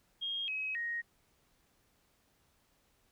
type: tone with pitch steps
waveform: sine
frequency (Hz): 3245 / 2549 / 1873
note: G#7 / D#7 / A#6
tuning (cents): -41 / +41 / +8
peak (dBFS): -34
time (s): 0.21-1.02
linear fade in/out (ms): 20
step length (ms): 270
effects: pink hiss -72 dBFS RMS until 3.11 s